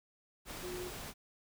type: tone in noise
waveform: sine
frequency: 360.4 Hz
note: F#4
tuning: 45 cents flat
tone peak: -40 dBFS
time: 0.61-0.91 s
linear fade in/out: 50 ms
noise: pink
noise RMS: -45 dBFS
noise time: 0.45-1.14 s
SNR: +2 dB
effects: none